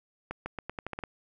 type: accelerating click train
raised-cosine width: 0.5 ms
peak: -20 dBFS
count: 9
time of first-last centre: 0.31-1.038 s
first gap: 150 ms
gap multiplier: 0.85
effects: none